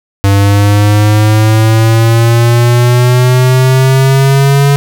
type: exponential sweep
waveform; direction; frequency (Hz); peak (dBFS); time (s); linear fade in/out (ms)
square; up; 98.7 to 141.7; -5; 0.24-4.76; 0
effects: none